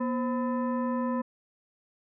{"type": "tone with frequency modulation", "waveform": "sine", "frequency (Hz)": 240.8, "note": "B3", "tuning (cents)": -44, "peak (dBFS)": -26, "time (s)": [0, 1.22], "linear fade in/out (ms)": 10, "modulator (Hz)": 765, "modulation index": 0.89, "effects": []}